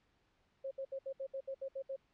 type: tone bursts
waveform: sine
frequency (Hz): 539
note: C#5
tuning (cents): -49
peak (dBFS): -38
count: 10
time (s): 0.64-1.963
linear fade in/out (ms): 10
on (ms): 72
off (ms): 67
effects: pink hiss -75 dBFS RMS until 2.13 s + low-pass 4000 Hz 12 dB/octave